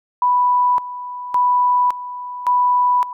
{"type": "tone with tremolo", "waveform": "sine", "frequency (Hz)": 987.8, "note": "B5", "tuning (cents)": 0, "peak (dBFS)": -12, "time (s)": [0.22, 3.13], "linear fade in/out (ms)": 2, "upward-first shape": "square", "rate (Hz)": 0.89, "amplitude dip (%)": 80, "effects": []}